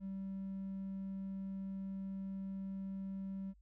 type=tone; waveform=triangle; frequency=193.2 Hz; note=G3; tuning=25 cents flat; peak=-37 dBFS; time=0-3.54 s; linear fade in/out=50 ms; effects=tanh soft clip ceiling -35 dBFS + added 50 Hz sine -62 dBFS peak until 3.61 s